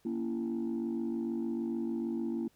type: chord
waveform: sine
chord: A# diminished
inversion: none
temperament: just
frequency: 233.1 / 279.7 / 335.6 Hz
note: A#3 / C#4 / E4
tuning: 0 / +16 / +31 cents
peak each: -33 / -38 / -34 dBFS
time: 0.05-2.48 s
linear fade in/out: 5 ms
effects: tanh soft clip ceiling -27 dBFS + pink hiss -69 dBFS RMS until 2.55 s